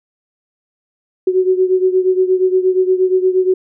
sine beating tone pair, 370 / 378.5 Hz, F#4 / F#4, 0 / +39 cents, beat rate 8.5 Hz, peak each -12 / -16 dBFS, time 1.27-3.54 s, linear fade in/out 5 ms, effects none

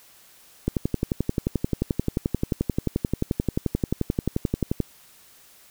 click train, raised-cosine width 3 ms, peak -9 dBFS, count 48, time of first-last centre 0.68-4.803 s, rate 11.4 Hz, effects white hiss -53 dBFS RMS until 5.7 s

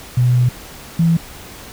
sine tone pair in turn, 123.7 / 166.18 Hz, B2 / E3, +3 / +14 cents, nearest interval perfect fourth, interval 511 cents, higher second, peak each -10 dBFS, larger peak neither, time 0.17-0.49 / 0.99-1.17 s, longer first, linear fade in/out 5 ms, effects pink hiss -36 dBFS RMS until 1.72 s

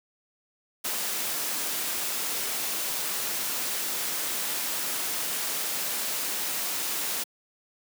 white noise, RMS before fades -30 dBFS, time 0.84-7.24 s, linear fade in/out 10 ms, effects high-pass 200 Hz 12 dB/octave

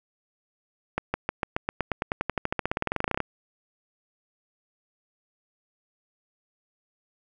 accelerating click train, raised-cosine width 0.5 ms, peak -10 dBFS, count 30, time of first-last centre 0.98-3.203 s, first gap 160 ms, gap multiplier 0.94, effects none

